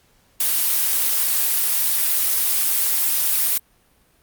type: noise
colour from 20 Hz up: blue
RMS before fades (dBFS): -19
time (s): 0.4-3.58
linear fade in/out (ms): 5
effects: pink hiss -59 dBFS RMS until 4.22 s + Opus 48 kbps